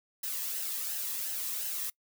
blue noise with flanger, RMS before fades -35 dBFS, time 0.23-1.9 s, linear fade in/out 5 ms, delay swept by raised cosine 0.85 to 1.38 ms, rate 2.8 Hz, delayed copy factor -0.5, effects noise-tail reverb RT60 0.1 s tail -24 dB re dry

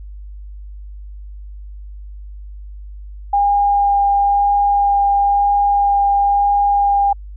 sine tone with vibrato, 807 Hz, G#5, 50 cents flat, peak -11 dBFS, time 3.33-7.13 s, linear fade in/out 5 ms, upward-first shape sine, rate 1 Hz, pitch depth 8 cents each way, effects added 50 Hz sine -30 dBFS peak until 7.36 s

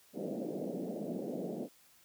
pink band-pass noise, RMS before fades -39 dBFS, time 0.13-1.69 s, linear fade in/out 50 ms, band 170 to 630 Hz, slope 48 dB/octave, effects white hiss -64 dBFS RMS until 2.04 s

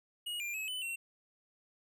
square tone with pitch steps, 2889 / 2389 / 2574 / 3010 / 2724 Hz, F#7 / D7 / E7 / F#7 / F7, -42 / +29 / -42 / +29 / -44 cents, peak -37 dBFS, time 0.26-0.96 s, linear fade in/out 10 ms, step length 140 ms, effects none

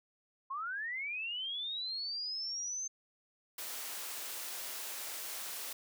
sine linear sweep, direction up, 1037 to 6310 Hz, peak -36 dBFS, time 0.5-2.88 s, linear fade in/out 10 ms
white noise, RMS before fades -42 dBFS, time 3.58-5.73 s, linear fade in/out 5 ms
effects high-pass 400 Hz 12 dB/octave

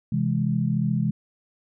sine chord, C augmented, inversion none, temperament equal, 130.81 / 164.81 / 207.7 Hz, C3 / E3 / G#3, 0 / 0 / 0 cents, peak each -25 dBFS, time 0.12-1.11 s, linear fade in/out 5 ms, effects none

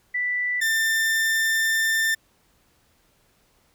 sine / 40% pulse tone pair in turn, 1975.5 / 1789.9 Hz, B6 / A6, 0 / +29 cents, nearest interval major second, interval 171 cents, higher first, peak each -22 / -19 dBFS, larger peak second, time 0.14-0.61 / 0.61-2.15 s, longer second, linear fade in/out 10 ms, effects pink hiss -63 dBFS RMS until 3.74 s

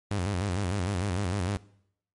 sawtooth tone with vibrato, 95 Hz, F#2, 46 cents sharp, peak -23 dBFS, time 0.11-1.57 s, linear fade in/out 0 ms, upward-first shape square, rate 6.6 Hz, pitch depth 120 cents each way, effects noise-tail reverb RT60 0.7 s tail -21 dB re dry + MP3 48 kbps

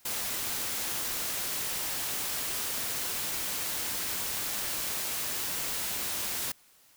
white noise, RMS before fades -33 dBFS, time 0.05-6.52 s, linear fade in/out 5 ms, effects white hiss -61 dBFS RMS until 6.96 s

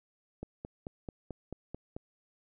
click train, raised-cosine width 2 ms, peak -26 dBFS, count 8, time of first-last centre 0.43-1.965 s, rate 4.56 Hz, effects none

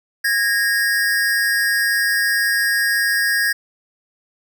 square tone pair together, 1649 / 1850.9 Hz, G#6 / A#6, -13 / -13 cents, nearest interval major second, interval 200 cents, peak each -18 / -21 dBFS, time 0.24-3.53 s, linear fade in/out 10 ms, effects none

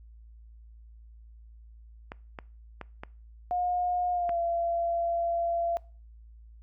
clicks, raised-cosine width 0.5 ms, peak -23 dBFS, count 5, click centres 2.119 / 2.388 / 2.813 / 3.035 / 4.293 s
sine tone with pitch glide, 716 to 681.7 Hz, F5 to F5, +43 to -42 cents, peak -26 dBFS, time 3.51-5.77 s, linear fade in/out 0 ms, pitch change -85 cents, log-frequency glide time 4.12-4.37 s
effects noise-tail reverb RT60 0.4 s tail -23 dB re dry + added 56 Hz sine -48 dBFS peak until 6.62 s

